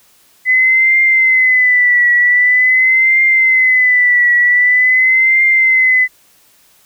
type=tone with vibrato; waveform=sine; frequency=2016 Hz; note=B6; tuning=35 cents sharp; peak=-7 dBFS; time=0.45-6.08 s; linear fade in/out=50 ms; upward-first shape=triangle; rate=0.45 Hz; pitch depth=74 cents each way; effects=white hiss -50 dBFS RMS until 6.85 s